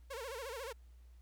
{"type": "tone with vibrato", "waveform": "sawtooth", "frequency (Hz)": 498.8, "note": "B4", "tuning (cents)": 17, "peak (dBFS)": -38, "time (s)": [0.1, 0.73], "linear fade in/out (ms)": 10, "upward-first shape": "sine", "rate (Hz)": 14, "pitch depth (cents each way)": 200, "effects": ["added 60 Hz sine -55 dBFS peak until 1.21 s", "pink hiss -75 dBFS RMS until 1.21 s"]}